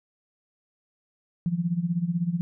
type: tone with tremolo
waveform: sine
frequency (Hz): 172.2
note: F3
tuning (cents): -24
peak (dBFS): -20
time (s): 1.46-2.41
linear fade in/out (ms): 0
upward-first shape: sine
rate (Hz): 16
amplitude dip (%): 80
effects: none

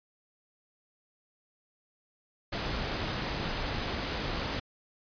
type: noise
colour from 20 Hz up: pink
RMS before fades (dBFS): -33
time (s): 2.52-4.6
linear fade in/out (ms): 10
effects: resampled to 11025 Hz

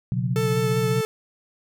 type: chord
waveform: sine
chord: B suspended second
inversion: none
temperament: equal with one note detuned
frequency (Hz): 123.47 / 138.59 / 180.25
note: B2 / C#3 / F#3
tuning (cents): 0 / 0 / -45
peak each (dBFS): -24 / -27 / -27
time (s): 0.12-1.01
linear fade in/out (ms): 0
type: tone with vibrato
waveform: 45% pulse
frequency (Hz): 440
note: A4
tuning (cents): 0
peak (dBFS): -23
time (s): 0.36-1.05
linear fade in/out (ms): 0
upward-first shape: sine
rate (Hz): 5.3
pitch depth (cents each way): 13
effects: none

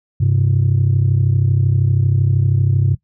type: tone pair together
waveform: sine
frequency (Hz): 98.52 / 131.3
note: G2 / C3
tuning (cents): +9 / +6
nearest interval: perfect fourth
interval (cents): 497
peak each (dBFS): -13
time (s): 0.2-2.95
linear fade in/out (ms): 10
effects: noise-tail reverb RT60 0.1 s tail -18 dB re dry + tanh soft clip ceiling -7 dBFS

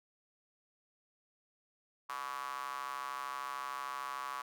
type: tone with high-pass filter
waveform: square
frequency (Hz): 66.6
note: C2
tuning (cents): +31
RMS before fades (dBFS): -41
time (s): 2.09-4.42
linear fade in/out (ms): 5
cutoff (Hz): 1100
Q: 6.6
effects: none

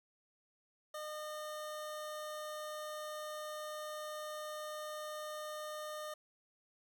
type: tone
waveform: 25% pulse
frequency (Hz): 609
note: D#5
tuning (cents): -37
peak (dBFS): -38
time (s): 0.94-6.14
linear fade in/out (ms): 5
effects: 12-bit

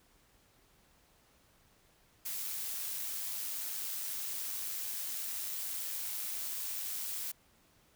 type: noise with amplitude modulation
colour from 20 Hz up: blue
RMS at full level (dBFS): -37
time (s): 2.25-7.32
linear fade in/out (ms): 10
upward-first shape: sine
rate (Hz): 100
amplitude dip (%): 35
effects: pink hiss -67 dBFS RMS until 7.95 s

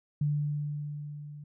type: tone with level ramp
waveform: sine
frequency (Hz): 147.3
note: D3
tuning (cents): +6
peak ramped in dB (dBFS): -24 to -42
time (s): 0.21-1.44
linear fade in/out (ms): 5
effects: none

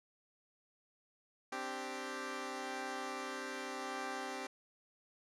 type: chord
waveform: 10% pulse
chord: C suspended second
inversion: none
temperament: equal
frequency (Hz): 261.6 / 293.7 / 392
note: C4 / D4 / G4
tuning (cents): 0 / 0 / 0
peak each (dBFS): -36 / -39 / -35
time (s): 1.52-4.47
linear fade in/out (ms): 5
effects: low-pass 8000 Hz 12 dB/octave

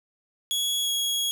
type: tone with pitch glide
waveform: sawtooth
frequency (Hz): 3350 to 3321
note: G#7 to G#7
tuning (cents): +14 to -1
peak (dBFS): -21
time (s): 0.51-1.31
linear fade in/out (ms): 0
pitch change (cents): -15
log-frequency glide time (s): 0.81-0.9
effects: none

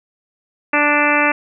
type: harmonic tone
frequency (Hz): 293.7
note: D4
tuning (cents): 0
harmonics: 1 / 2 / 3 / 4 / 5 / 6 / 7 / 8 / 9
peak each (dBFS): -21 / -21 / -21 / -21 / -21 / -21 / -21 / -21 / -21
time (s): 0.73-1.32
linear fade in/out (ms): 5
effects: none

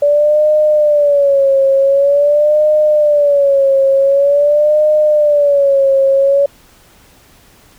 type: tone with vibrato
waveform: sine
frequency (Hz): 575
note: D5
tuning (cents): -37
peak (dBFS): -7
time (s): 0.02-6.46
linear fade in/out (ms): 5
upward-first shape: sine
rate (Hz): 0.46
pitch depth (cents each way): 100
effects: pink hiss -46 dBFS RMS until 7.78 s

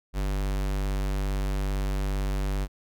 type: tone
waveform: square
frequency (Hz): 48.84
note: G1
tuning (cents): -6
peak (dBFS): -26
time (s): 0.13-2.68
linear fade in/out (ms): 50
effects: none

